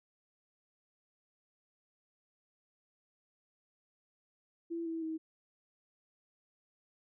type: tone with pitch steps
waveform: sine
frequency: 335.2 / 327.2 / 319.3 Hz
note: E4 / E4 / D#4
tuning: +29 / -13 / +45 cents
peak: -35 dBFS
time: 4.7-5.18 s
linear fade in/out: 20 ms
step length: 160 ms
effects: none